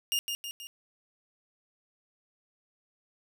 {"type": "tone with echo", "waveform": "sawtooth", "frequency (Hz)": 2830, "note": "F7", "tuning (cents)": 22, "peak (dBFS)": -23, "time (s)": [0.12, 0.19], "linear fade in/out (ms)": 0, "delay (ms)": 160, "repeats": 3, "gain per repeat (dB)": -5, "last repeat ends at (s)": 0.67, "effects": []}